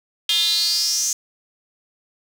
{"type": "tone with high-pass filter sweep", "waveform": "square", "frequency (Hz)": 189, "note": "F#3", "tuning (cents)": 37, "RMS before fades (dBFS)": -20, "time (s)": [0.29, 1.13], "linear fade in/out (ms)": 2, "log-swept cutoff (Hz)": [3300, 6500], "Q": 8.1, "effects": []}